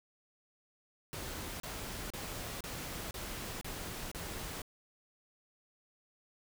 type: noise bursts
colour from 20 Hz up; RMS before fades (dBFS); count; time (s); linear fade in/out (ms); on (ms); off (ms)
pink; -42; 7; 1.13-4.618; 0; 470; 33
effects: none